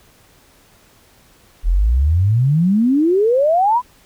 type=exponential sweep; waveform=sine; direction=up; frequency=38.89 to 1024 Hz; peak=-11 dBFS; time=1.63-3.82 s; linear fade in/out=50 ms; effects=pink hiss -51 dBFS RMS until 4.05 s